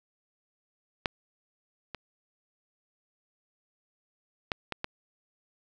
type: clicks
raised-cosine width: 0.3 ms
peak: -10 / -21 / -12 / -16 / -15 dBFS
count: 5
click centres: 1.058 / 1.947 / 4.518 / 4.723 / 4.844 s
effects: none